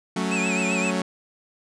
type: chord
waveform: sawtooth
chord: F# minor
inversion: none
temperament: equal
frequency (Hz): 185 / 220 / 277.2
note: F#3 / A3 / C#4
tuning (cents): 0 / 0 / 0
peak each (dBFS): -22 / -24 / -26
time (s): 0.16-1.02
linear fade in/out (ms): 5
type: tone with vibrato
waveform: square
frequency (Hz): 2518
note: D#7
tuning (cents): +20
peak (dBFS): -26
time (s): 0.31-0.91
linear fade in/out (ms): 10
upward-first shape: triangle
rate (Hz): 7.7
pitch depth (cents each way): 100
effects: resampled to 22050 Hz